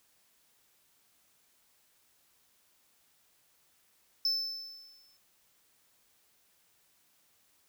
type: tone with exponential decay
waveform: triangle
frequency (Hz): 5274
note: E8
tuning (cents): 0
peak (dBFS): -24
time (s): 4.25-5.17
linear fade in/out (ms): 2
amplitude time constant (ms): 200
effects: white hiss -69 dBFS RMS until 7.68 s